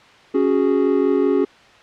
triangle chord, C# suspended fourth, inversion none, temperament equal, 277.2 / 370 / 415.3 Hz, C#4 / F#4 / G#4, 0 / 0 / 0 cents, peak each -17 dBFS, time 0.34-1.45 s, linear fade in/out 10 ms, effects white hiss -47 dBFS RMS until 1.82 s + low-pass 3000 Hz 12 dB/octave

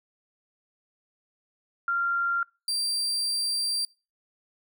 sine / 35% pulse tone pair in turn, 1386 / 4709 Hz, F6 / D8, -14 / +4 cents, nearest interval octave + major sixth, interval 2118 cents, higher second, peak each -23 / -24 dBFS, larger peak first, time 1.88-2.43 / 2.68-3.85 s, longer second, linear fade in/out 2 ms, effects noise-tail reverb RT60 0.3 s tail -25 dB re dry

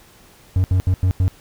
triangle tone bursts at uneven times, 92.5 Hz, F#2, in tune, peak -11 dBFS, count 5, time 0.56-0.64 / 0.71-0.8 / 0.87-0.94 / 1.03-1.11 / 1.2-1.28 s, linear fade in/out 0 ms, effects pink hiss -49 dBFS RMS until 1.4 s

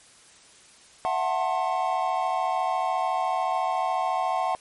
triangle chord, F# half-diminished seventh, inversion third, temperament just, 666 / 740 / 888 / 1065.6 Hz, E5 / F#5 / A5 / C6, +18 / 0 / +16 / +31 cents, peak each -29 / -24 / -28 / -28 dBFS, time 1.05-4.55 s, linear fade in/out 0 ms, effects white hiss -53 dBFS RMS until 4.6 s + MP3 48 kbps

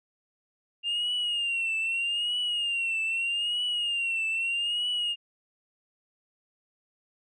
sine tone with vibrato, 2794 Hz, F7, in tune, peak -24 dBFS, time 0.83-5.16 s, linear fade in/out 50 ms, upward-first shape triangle, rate 0.8 Hz, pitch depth 100 cents each way, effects tanh soft clip ceiling -24 dBFS

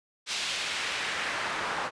pink noise with band-pass filter sweep, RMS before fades -32 dBFS, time 0.26-1.91 s, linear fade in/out 50 ms, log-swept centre 4000 to 1100 Hz, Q 1.1, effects resampled to 22050 Hz

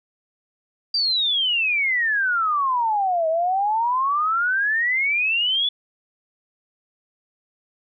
sine exponential two-way sweep, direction down then up, 4767 to 631 to 3471 Hz, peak -18 dBFS, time 0.94-5.69 s, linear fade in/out 5 ms, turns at 3.28 s, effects none

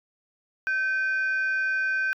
sine tone pair together, 1543 / 2454 Hz, G6 / D#7, -28 / -25 cents, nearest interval minor sixth, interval 803 cents, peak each -22 / -33 dBFS, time 0.67-2.13 s, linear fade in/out 0 ms, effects tanh soft clip ceiling -19 dBFS

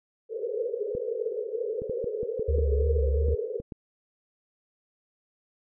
white band-pass noise, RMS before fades -31 dBFS, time 0.29-3.62 s, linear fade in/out 50 ms, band 420 to 500 Hz, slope 96 dB/octave
clicks, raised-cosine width 3 ms, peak -24 dBFS, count 10, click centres 0.951 / 1.819 / 1.896 / 2.043 / 2.231 / 2.395 / 2.586 / 3.286 / 3.601 / 3.722 s
sine tone with vibrato, 71.8 Hz, D2, 39 cents flat, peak -22 dBFS, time 2.48-3.35 s, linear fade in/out 10 ms, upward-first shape square, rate 2.9 Hz, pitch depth 52 cents each way
effects none

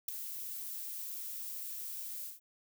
violet noise with ADSR envelope, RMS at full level -30 dBFS, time 0.08-2.4 s, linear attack 7 ms, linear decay 3 ms, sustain -12 dB, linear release 160 ms, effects none

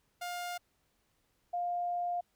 sawtooth / sine tone pair in turn, 707 / 703.9 Hz, F5 / F5, +21 / +13 cents, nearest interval unison, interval 8 cents, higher first, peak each -33 / -31 dBFS, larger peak second, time 0.21-0.58 / 1.53-2.21 s, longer second, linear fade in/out 10 ms, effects pink hiss -75 dBFS RMS until 2.35 s

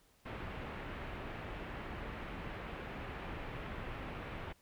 pink low-pass noise, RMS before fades -44 dBFS, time 0.25-4.53 s, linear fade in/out 10 ms, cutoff 2700 Hz, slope 24 dB/octave, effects pink hiss -69 dBFS RMS until 4.61 s

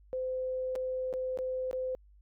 sine tone with dropouts, 514 Hz, C5, 31 cents flat, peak -31 dBFS, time 0.13-1.95 s, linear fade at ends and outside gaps 0 ms, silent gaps 0.754-0.759 / 1.128-1.138 / 1.374-1.388 / 1.712-1.73 s, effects added 50 Hz sine -56 dBFS peak until 2.21 s

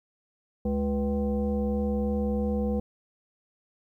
sine tone with frequency modulation, 210 Hz, G#3, 19 cents sharp, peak -24 dBFS, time 0.65-2.8 s, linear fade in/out 5 ms, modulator 281 Hz, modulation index 1.1, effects 11-bit

